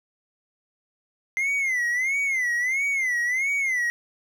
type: tone with vibrato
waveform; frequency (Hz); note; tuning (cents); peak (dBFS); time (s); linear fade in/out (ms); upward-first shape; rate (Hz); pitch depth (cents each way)
triangle; 2069; C7; -20; -20; 1.37-3.9; 0; sine; 1.5; 150
effects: none